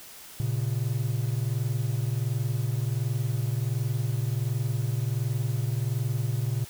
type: tone pair together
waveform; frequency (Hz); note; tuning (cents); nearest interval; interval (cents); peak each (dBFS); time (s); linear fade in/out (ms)
triangle; 114.9 / 136.27; A#2 / C#3; -25 / -29; minor third; 296; -25 / -27; 0.4-6.65; 0
effects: white hiss -46 dBFS RMS until 6.69 s